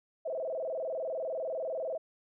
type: tone with vibrato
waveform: sine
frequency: 580 Hz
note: D5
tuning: 22 cents flat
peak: -32 dBFS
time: 0.25-1.98 s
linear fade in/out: 10 ms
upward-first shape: square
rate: 20 Hz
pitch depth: 190 cents each way
effects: none